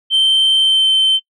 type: tone with pitch glide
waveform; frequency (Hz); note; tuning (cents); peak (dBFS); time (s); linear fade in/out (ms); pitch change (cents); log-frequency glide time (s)
sine; 3115 to 3093; G7 to G7; -12 to -24; -7; 0.1-1.2; 50; -12; 0.59-0.89
effects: noise-tail reverb RT60 0.1 s tail -24 dB re dry + tanh soft clip ceiling -8 dBFS